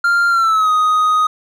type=tone with pitch glide; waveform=triangle; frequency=1394 to 1249.1 Hz; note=F6 to D#6; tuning=-4 to +6 cents; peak=-9 dBFS; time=0.04-1.27 s; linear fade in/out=5 ms; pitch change=-190 cents; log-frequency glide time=0.29-0.71 s; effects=none